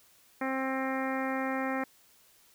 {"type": "harmonic tone", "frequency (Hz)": 264.7, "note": "C4", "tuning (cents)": 20, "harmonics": [1, 2, 3, 4, 5, 6, 7, 8, 9], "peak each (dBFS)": [-33, -36, -37, -41, -40, -44, -39, -43, -47], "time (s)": [0.41, 1.84], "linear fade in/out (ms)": 5, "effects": ["white hiss -62 dBFS RMS until 2.54 s"]}